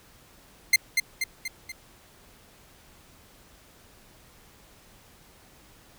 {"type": "tone with echo", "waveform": "sawtooth", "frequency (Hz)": 2093, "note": "C7", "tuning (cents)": 0, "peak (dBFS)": -11, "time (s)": [0.73, 0.76], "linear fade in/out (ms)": 5, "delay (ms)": 240, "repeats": 4, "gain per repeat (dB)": -5, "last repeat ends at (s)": 1.72, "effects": ["pink hiss -55 dBFS RMS until 5.98 s"]}